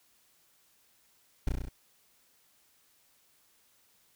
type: noise with echo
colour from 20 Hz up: brown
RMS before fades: -25 dBFS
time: 1.47-1.49 s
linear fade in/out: 5 ms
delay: 33 ms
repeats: 6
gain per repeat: -2 dB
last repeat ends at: 1.688 s
effects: white hiss -67 dBFS RMS until 4.15 s